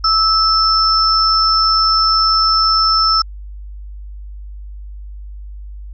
sine tone pair together, 1307 / 5309 Hz, E6 / E8, -15 / +11 cents, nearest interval 2 octaves, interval 2426 cents, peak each -13 dBFS, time 0.04-3.22 s, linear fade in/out 5 ms, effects added 50 Hz sine -28 dBFS peak until 5.93 s

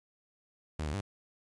sawtooth tone with pitch steps, 77.7 / 73.4 / 99.7 Hz, D#2 / D2 / G2, -2 / 0 / +30 cents, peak -29 dBFS, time 0.79-1.009 s, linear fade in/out 5 ms, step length 73 ms, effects resampled to 22050 Hz + 10-bit

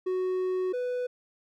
triangle tone pair in turn, 370 / 496 Hz, F#4 / B4, 0 / +7 cents, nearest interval perfect fourth, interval 507 cents, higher second, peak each -24 / -26 dBFS, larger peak first, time 0.06-0.73 / 0.73-1.07 s, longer first, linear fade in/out 10 ms, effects none

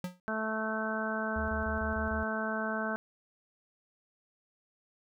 square tone with exponential decay, 180.4 Hz, F#3, 44 cents flat, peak -31 dBFS, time 0.04-0.2 s, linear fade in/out 2 ms, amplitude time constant 34 ms
harmonic tone, 219 Hz, A3, 8 cents flat, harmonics 1 / 2 / 3 / 4 / 5 / 6 / 7, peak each -36 / -41 / -37 / -42 / -42 / -41 / -36 dBFS, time 0.28-2.96 s, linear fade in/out 0 ms
triangle tone bursts, 74.6 Hz, D2, 28 cents sharp, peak -33 dBFS, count 6, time 1.36-2.23 s, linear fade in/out 0 ms, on 120 ms, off 30 ms
effects none

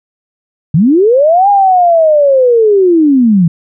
sine linear two-way sweep, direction up then down, 136.1 to 820 to 158.7 Hz, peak -4 dBFS, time 0.74-3.48 s, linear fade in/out 5 ms, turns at 1.49 s, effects none

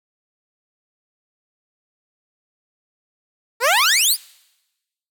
15% pulse exponential sweep, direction up, 440 to 5310 Hz, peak -7 dBFS, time 3.6-4.17 s, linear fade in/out 50 ms, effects noise-tail reverb RT60 1.0 s tail -24 dB re dry

